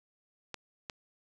clicks, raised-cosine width 0.2 ms, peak -21 dBFS, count 2, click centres 0.543 / 0.898 s, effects none

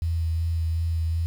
sine tone with vibrato, 82.41 Hz, E2, in tune, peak -22 dBFS, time 0.02-1.26 s, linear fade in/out 0 ms, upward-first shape sine, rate 2.7 Hz, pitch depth 20 cents each way, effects 8-bit

